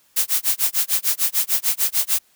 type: noise with tremolo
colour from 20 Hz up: blue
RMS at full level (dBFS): -17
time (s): 0.16-2.19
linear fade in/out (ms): 10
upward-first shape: sine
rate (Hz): 6.7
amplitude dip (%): 100
effects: white hiss -59 dBFS RMS until 2.35 s